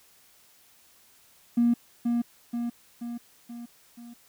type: tone with echo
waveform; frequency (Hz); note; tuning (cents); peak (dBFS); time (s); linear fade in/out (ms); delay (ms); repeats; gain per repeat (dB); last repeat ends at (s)
triangle; 237.2; A#3; +30; -15; 1.57-1.74; 10; 480; 5; -5; 4.14
effects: tanh soft clip ceiling -16 dBFS + white hiss -59 dBFS RMS until 4.28 s